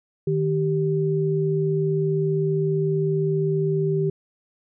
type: tone pair together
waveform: sine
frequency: 154.77 / 390 Hz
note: D#3 / G4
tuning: -9 / -9 cents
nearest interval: octave + major third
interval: 1600 cents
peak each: -22 dBFS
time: 0.27-4.1 s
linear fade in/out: 5 ms
effects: none